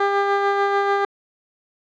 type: tone with tremolo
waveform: 15% pulse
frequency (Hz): 400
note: G4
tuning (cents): +35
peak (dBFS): -9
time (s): 0-1.05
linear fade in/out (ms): 5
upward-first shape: sine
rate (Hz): 6.8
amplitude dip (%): 30
effects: low-pass 2000 Hz 12 dB/octave